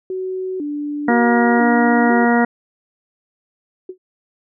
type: tone with vibrato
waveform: sine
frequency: 331.1 Hz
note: E4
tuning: 8 cents sharp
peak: -21 dBFS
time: 0.1-2.25 s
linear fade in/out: 2 ms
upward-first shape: square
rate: 1 Hz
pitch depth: 210 cents each way
type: harmonic tone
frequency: 237.1 Hz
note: A#3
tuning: 30 cents sharp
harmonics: 1 / 2 / 3 / 4 / 5 / 6 / 7 / 8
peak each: -14 / -20 / -19 / -23 / -31 / -23 / -32 / -22 dBFS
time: 1.08-2.45 s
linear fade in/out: 5 ms
type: tone with exponential decay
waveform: sine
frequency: 370 Hz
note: F#4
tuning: in tune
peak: -23 dBFS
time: 3.89-3.98 s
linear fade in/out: 5 ms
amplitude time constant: 19 ms
effects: none